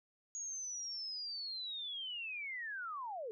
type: linear sweep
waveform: sine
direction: down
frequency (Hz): 6700 to 412.3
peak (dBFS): -40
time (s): 0.35-3.31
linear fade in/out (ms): 0
effects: none